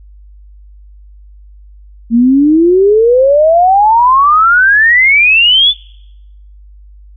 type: exponential sweep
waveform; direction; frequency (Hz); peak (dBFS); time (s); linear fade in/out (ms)
sine; up; 225.4 to 3541; -4; 2.1-5.74; 50
effects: noise-tail reverb RT60 0.9 s tail -26 dB re dry + added 50 Hz sine -34 dBFS peak until 7.16 s